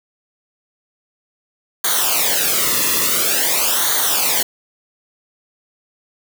white noise with flanger, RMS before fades -17 dBFS, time 1.84-4.43 s, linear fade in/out 5 ms, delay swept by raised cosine 0.38 to 1.33 ms, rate 0.48 Hz, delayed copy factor -0.8, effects none

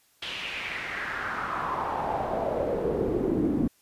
brown noise with band-pass filter sweep, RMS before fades -29 dBFS, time 0.22-3.68 s, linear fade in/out 5 ms, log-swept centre 3200 to 260 Hz, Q 3.8, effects white hiss -64 dBFS RMS until 3.81 s + resampled to 32000 Hz

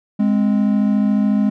triangle tone pair together, 207.6 / 261.6 Hz, G#3 / C4, 0 / 0 cents, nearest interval major third, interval 400 cents, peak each -12 / -18 dBFS, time 0.19-1.5 s, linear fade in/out 10 ms, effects none

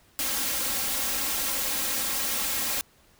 white noise with comb filter, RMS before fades -28 dBFS, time 0.19-2.81 s, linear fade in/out 0 ms, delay 3.7 ms, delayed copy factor +0.75, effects pink hiss -60 dBFS RMS until 3.19 s

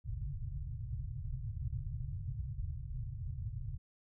white low-pass noise, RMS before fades -40 dBFS, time 0.04-3.78 s, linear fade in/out 20 ms, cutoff 140 Hz, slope 96 dB/octave, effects none

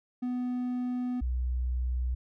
triangle / sine tone pair in turn, 248.4 / 62.1 Hz, B3 / B1, +10 / +10 cents, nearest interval 2 octaves, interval 2400 cents, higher first, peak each -27 dBFS, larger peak neither, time 0.22-1.21 / 1.21-2.15 s, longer first, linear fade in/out 10 ms, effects none

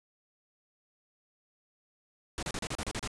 pink noise bursts, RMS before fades -35 dBFS, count 9, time 2.38-3.075 s, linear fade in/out 0 ms, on 47 ms, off 34 ms, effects resampled to 22050 Hz

